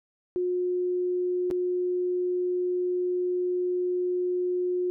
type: tone with dropouts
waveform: sine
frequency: 360 Hz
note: F#4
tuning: 47 cents flat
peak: -24 dBFS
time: 0.36-4.9 s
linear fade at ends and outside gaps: 0 ms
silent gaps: 1.503-1.511 s
effects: none